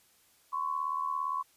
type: tone pair together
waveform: sine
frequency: 1031.2 / 1108.7 Hz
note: C6 / C#6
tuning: -26 / 0 cents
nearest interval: minor second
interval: 126 cents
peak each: -34 / -32 dBFS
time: 0.52-1.43 s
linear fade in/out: 20 ms
effects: white hiss -65 dBFS RMS until 1.56 s + resampled to 32000 Hz